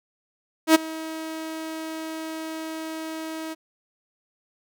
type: tone with ADSR envelope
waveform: sawtooth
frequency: 319.3 Hz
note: D#4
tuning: 45 cents sharp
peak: -6 dBFS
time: 0.67-3.55 s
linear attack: 80 ms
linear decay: 15 ms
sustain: -21 dB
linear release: 26 ms
effects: none